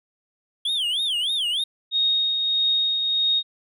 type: tone with vibrato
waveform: triangle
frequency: 3248 Hz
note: G#7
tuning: 39 cents flat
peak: -20 dBFS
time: 0.65-1.64 s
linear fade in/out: 5 ms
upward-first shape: sine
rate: 3.3 Hz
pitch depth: 240 cents each way
type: tone with tremolo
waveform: sine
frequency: 3729 Hz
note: A#7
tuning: in tune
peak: -17 dBFS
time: 1.91-3.43 s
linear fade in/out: 50 ms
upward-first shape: triangle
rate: 1.6 Hz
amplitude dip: 40%
effects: none